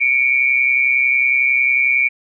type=tone pair together; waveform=sine; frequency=2243 / 2374 Hz; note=C#7 / D7; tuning=+20 / +18 cents; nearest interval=minor second; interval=98 cents; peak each=-15 dBFS; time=0-2.09 s; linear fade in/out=20 ms; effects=none